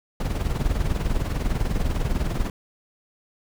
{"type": "noise with tremolo", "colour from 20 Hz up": "brown", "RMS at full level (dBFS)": -21, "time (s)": [0.2, 2.5], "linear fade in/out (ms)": 2, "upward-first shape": "sine", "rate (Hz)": 20, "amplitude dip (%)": 65, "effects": []}